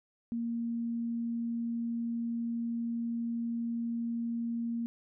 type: tone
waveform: sine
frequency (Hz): 233.1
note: A#3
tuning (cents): 0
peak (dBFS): -31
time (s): 0.32-4.86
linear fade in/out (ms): 0
effects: none